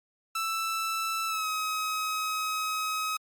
sawtooth tone with pitch glide, 1323 to 1270.6 Hz, E6 to D#6, +6 to +36 cents, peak -25 dBFS, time 0.35-3.17 s, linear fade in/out 5 ms, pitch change -70 cents, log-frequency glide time 1.27-1.47 s, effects Opus 48 kbps

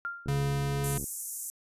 sine tone with exponential decay, 1393 Hz, F6, 5 cents flat, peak -29 dBFS, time 0.05-0.45 s, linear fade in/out 0 ms, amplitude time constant 86 ms
click train, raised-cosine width 3 ms, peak -27 dBFS, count 56, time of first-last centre 0.26-1.041 s, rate 70.4 Hz
square tone, 140 Hz, C#3, 18 cents sharp, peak -28 dBFS, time 0.28-0.98 s, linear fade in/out 5 ms
white band-pass noise, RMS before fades -38 dBFS, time 0.84-1.5 s, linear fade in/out 0 ms, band 6500 to 13000 Hz, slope 48 dB/octave
effects resampled to 32000 Hz

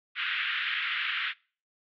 pink band-pass noise, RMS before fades -31 dBFS, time 0.15-1.34 s, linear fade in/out 50 ms, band 1400 to 3400 Hz, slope 48 dB/octave, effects noise-tail reverb RT60 0.4 s tail -24 dB re dry

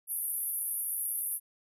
pink band-pass noise, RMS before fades -34 dBFS, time 0.07-1.4 s, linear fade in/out 50 ms, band 10000 to 13000 Hz, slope 96 dB/octave, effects none

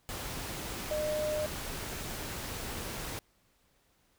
sine tone in noise, 608 Hz, D#5, 40 cents flat, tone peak -30 dBFS, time 0.91-1.46 s, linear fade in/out 0 ms, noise pink, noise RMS -39 dBFS, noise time 0.09-3.19 s, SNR +6 dB, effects pink hiss -70 dBFS RMS until 4.18 s

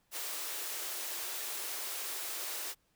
white high-pass noise, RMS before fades -39 dBFS, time 0.11-2.75 s, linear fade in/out 50 ms, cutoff 310 Hz, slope 96 dB/octave, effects pink hiss -74 dBFS RMS until 2.95 s

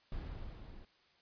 brown noise with level ramp, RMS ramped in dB -41 to -52 dBFS, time 0.12-0.85 s, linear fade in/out 2 ms, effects white hiss -69 dBFS RMS until 1.21 s + resampled to 11025 Hz

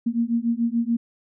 sine beating tone pair, 230 / 236.9 Hz, A#3 / A#3, -23 / +28 cents, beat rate 6.9 Hz, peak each -23 dBFS, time 0.06-0.97 s, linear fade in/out 10 ms, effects none

